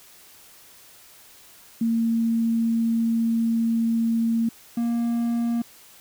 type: tone pair in turn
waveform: sine / triangle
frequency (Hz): 228.7 / 234.6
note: A#3 / A#3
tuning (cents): -33 / +11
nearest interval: unison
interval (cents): 44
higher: second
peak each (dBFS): -19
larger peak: neither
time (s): 1.81-4.49 / 4.77-5.62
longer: first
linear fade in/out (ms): 5
effects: white hiss -50 dBFS RMS until 6 s